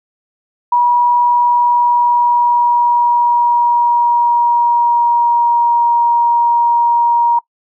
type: tone with pitch glide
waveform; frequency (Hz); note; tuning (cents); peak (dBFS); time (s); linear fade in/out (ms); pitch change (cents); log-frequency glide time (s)
sine; 965 to 944.6; B5 to A#5; -40 to +23; -8; 0.72-7.39; 5; -37; 1.16-5.96
effects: noise-tail reverb RT60 0.1 s tail -23 dB re dry